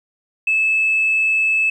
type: tone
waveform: sine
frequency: 2611 Hz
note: E7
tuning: 17 cents flat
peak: -13 dBFS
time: 0.47-1.7 s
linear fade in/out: 5 ms
effects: tanh soft clip ceiling -9 dBFS + 9-bit